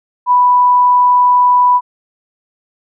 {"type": "tone", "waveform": "sine", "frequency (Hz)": 988, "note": "B5", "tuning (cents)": 0, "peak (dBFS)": -6, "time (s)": [0.26, 1.81], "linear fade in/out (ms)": 50, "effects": []}